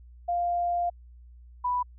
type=tone pair in turn; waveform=sine; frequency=698.5 / 987.8 Hz; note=F5 / B5; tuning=0 / 0 cents; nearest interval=tritone; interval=600 cents; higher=second; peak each=-24 / -24 dBFS; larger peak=neither; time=0.28-0.9 / 1.64-1.83 s; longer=first; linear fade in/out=10 ms; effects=added 60 Hz sine -47 dBFS peak until 1.98 s